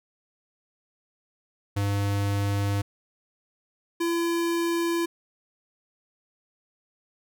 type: tone pair in turn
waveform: square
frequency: 100.6 / 338.4 Hz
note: G2 / E4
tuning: +45 / +45 cents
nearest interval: octave + major sixth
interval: 2100 cents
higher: second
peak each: -24 dBFS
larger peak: neither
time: 1.76-2.82 / 4-5.06 s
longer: neither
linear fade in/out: 10 ms
effects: none